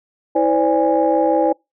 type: tone cluster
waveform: sine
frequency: 325 / 512 / 578 / 821 Hz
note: E4 / C5 / D5 / G#5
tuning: -24 / -38 / -28 / -20 cents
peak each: -18 dBFS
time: 0.35-1.53 s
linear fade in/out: 10 ms
effects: noise-tail reverb RT60 0.2 s tail -26 dB re dry + tanh soft clip ceiling -4 dBFS